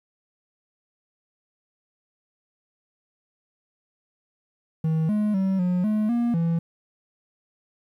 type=tone with pitch steps; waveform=triangle; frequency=159.5 / 210.8 / 191.4 / 179.8 / 213.6 / 237.4 / 166.9 Hz; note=D#3 / G#3 / G3 / F#3 / G#3 / A#3 / E3; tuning=+43 / +26 / -41 / -49 / +49 / +32 / +22 cents; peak=-18 dBFS; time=4.84-6.59 s; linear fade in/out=5 ms; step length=250 ms; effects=10-bit